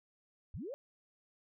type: linear sweep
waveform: sine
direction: up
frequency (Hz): 51.91 to 591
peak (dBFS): -40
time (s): 0.54-0.74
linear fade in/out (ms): 0
effects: none